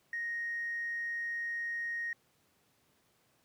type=tone with tanh clipping; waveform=triangle; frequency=1868 Hz; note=A#6; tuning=3 cents sharp; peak=-34 dBFS; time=0.13-2.13 s; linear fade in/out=2 ms; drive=4 dB; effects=pink hiss -71 dBFS RMS until 3.44 s + high-pass 100 Hz 12 dB/octave